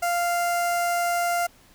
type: tone with notch filter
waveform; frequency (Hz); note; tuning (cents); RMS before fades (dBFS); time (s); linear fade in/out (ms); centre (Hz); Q
sawtooth; 696; F5; -6; -24; 0.02-1.47; 10; 3600; 1.2
effects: pink hiss -55 dBFS RMS until 1.74 s